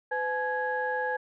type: tone cluster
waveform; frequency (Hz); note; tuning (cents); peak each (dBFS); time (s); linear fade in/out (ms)
sine; 505 / 852 / 1658; B4 / G#5 / G#6; +39 / +44 / -3; -31; 0.11-1.17; 10
effects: tanh soft clip ceiling -17 dBFS